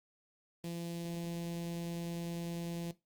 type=tone with notch filter; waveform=sawtooth; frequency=170 Hz; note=F3; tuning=46 cents flat; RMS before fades=-40 dBFS; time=0.64-2.91 s; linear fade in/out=2 ms; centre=1300 Hz; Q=0.67; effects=noise-tail reverb RT60 0.2 s tail -17 dB re dry + Opus 24 kbps